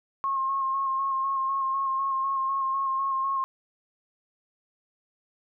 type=tone with vibrato; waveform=sine; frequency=1077 Hz; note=C6; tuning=50 cents sharp; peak=-24 dBFS; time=0.24-3.44 s; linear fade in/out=0 ms; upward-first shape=square; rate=4 Hz; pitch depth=20 cents each way; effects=none